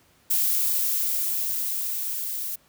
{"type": "noise with level ramp", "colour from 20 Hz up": "violet", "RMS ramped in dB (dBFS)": [-22, -31], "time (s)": [0.3, 2.56], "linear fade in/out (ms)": 10, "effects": ["pink hiss -60 dBFS RMS until 2.68 s", "high-pass 60 Hz 12 dB/octave"]}